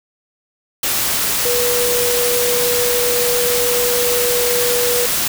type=tone in noise; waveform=sine; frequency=486.4 Hz; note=B4; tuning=26 cents flat; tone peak=-17 dBFS; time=1.45-5.06 s; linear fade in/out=5 ms; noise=white; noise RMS=-18 dBFS; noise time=0.83-5.28 s; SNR=-2 dB; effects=none